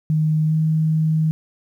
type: tone with pitch glide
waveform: sine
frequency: 155.56 to 157.64 Hz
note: D#3 to D#3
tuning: 0 to +23 cents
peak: -15 dBFS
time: 0.1-1.31 s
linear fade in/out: 0 ms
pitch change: +23 cents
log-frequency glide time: 0.47-0.53 s
effects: 9-bit